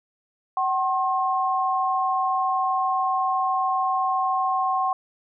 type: tone pair together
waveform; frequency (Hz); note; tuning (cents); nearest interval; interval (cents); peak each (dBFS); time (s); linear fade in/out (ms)
sine; 757 / 1070.6; F#5 / C6; +39 / +39; tritone; 600; -23; 0.57-4.93; 2
effects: none